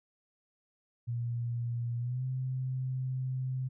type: tone with pitch glide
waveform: sine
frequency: 118.8 to 129.55 Hz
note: A#2 to C3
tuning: +33 to -17 cents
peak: -31 dBFS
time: 1.07-3.69 s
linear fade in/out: 20 ms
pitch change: +150 cents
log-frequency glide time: 1.98-2.24 s
effects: none